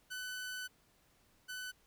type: tone pair in turn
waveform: sawtooth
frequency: 1502 / 1502 Hz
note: F#6 / F#6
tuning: +26 / +26 cents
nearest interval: unison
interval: 0 cents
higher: neither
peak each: -37 / -38 dBFS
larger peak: first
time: 0.1-0.68 / 1.48-1.72 s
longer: first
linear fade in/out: 20 ms
effects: pink hiss -70 dBFS RMS until 1.86 s